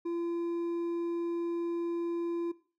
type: tone with hard clipping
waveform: triangle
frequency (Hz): 340.6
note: F4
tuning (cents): -43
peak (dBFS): -32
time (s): 0.05-2.52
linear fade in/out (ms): 10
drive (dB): 7
effects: noise-tail reverb RT60 0.4 s tail -18 dB re dry